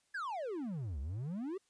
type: exponential two-way sweep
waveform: triangle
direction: down then up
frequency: 1725 to 64.2 to 408.1 Hz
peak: -35 dBFS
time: 0.14-1.58 s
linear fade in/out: 10 ms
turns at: 1 s
effects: white hiss -75 dBFS RMS until 1.69 s + resampled to 22050 Hz